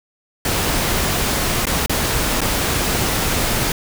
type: noise with dropouts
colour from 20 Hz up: pink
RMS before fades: -19 dBFS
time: 0.45-3.72 s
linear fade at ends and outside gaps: 2 ms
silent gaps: 1.655-1.668 / 1.861-1.895 / 2.407-2.415 s
effects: none